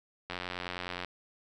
click train, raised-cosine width 0.3 ms, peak -20 dBFS, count 68, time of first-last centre 0.3-1.047 s, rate 89.7 Hz, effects none

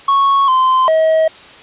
triangle tone with pitch steps, 1105 / 1036 / 638 Hz, C#6 / C6 / D#5, -6 / -17 / +43 cents, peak -7 dBFS, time 0.08-1.28 s, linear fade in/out 5 ms, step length 400 ms, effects white hiss -38 dBFS RMS until 1.62 s + resampled to 8000 Hz

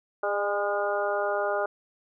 harmonic tone with a mistuned harmonic, 204.2 Hz, G#3, 29 cents flat, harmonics 2 / 3 / 4 / 5 / 6 / 7, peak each -31 / -28 / -32 / -39 / -34 / -33 dBFS, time 0.23-1.66 s, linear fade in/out 5 ms, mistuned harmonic 3, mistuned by -20 cents, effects none

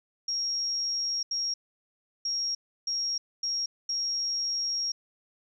sine tone bursts at uneven times, 5588 Hz, F8, in tune, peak -27 dBFS, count 6, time 0.28-1.23 / 1.31-1.54 / 2.25-2.55 / 2.87-3.18 / 3.43-3.66 / 3.89-4.92 s, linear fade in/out 5 ms, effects 11-bit

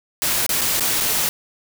white noise with dropouts, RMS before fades -20 dBFS, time 0.22-1.29 s, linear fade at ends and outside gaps 0 ms, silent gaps 0.464-0.492 / 0.611-0.616 / 0.797-0.807 / 1.003-1.007 s, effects none

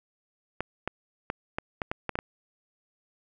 clicks, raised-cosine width 0.5 ms, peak -14 dBFS, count 9, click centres 0.606 / 0.876 / 1.301 / 1.585 / 1.818 / 1.915 / 2.093 / 2.155 / 2.189 s, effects none

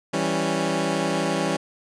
15% pulse chord, C# diminished, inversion first, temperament equal, 164.81 / 196 / 277.2 Hz, E3 / G3 / C#4, 0 / 0 / 0 cents, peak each -20 dBFS, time 0.13-1.57 s, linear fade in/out 10 ms, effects resampled to 22050 Hz

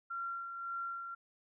sine tone with tremolo, 1373 Hz, F6, 30 cents flat, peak -36 dBFS, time 0.1-1.15 s, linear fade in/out 10 ms, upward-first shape sine, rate 1.8 Hz, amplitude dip 45%, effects none

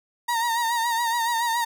35% pulse tone with vibrato, 932.3 Hz, A#5, in tune, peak -20 dBFS, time 0.28-1.65 s, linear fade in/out 10 ms, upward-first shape sine, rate 7.1 Hz, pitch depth 55 cents each way, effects none

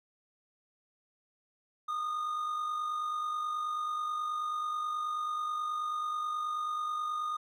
triangle tone with amplitude modulation, 1227 Hz, D#6, 25 cents flat, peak -28 dBFS, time 1.88-7.37 s, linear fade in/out 10 ms, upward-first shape sine, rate 49.3 Hz, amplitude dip 40%, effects none

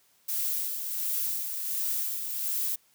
violet noise with tremolo, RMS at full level -29 dBFS, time 0.28-2.76 s, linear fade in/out 10 ms, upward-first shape sine, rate 1.4 Hz, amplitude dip 45%, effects white hiss -65 dBFS RMS until 2.94 s + high-pass 80 Hz 12 dB/octave

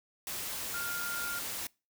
sine tone in noise, 1405 Hz, F6, 10 cents sharp, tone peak -36 dBFS, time 0.74-1.39 s, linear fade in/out 2 ms, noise white, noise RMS -38 dBFS, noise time 0.27-1.67 s, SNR -1 dB, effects noise-tail reverb RT60 0.3 s tail -25 dB re dry

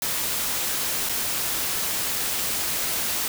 white noise with dropouts, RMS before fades -26 dBFS, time 0.02-3.28 s, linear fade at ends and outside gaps 1 ms, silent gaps 1.089-1.094 s, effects none

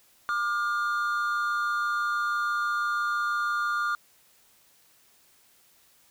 triangle tone pair together, 1194.9 / 1421 Hz, D6 / F6, +30 / +30 cents, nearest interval minor third, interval 300 cents, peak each -26 dBFS, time 0.29-3.95 s, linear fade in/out 0 ms, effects white hiss -61 dBFS RMS until 6.1 s

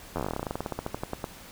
slowing click train, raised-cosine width 1 ms, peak -16 dBFS, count 26, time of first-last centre 0.16-1.242 s, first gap 11 ms, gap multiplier 1.1, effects pink hiss -47 dBFS RMS until 1.51 s

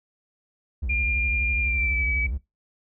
triangle tone with vibrato, 63.2 Hz, B1, 41 cents sharp, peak -23 dBFS, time 0.82-2.38 s, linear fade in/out 10 ms, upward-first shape sine, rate 12 Hz, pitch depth 280 cents each way
sine tone with pitch glide, 2400 to 2286 Hz, D7 to D7, +37 to -47 cents, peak -23 dBFS, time 0.89-2.27 s, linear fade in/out 10 ms, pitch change -84 cents, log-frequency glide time 1.61-2.06 s
effects noise-tail reverb RT60 0.2 s tail -21 dB re dry

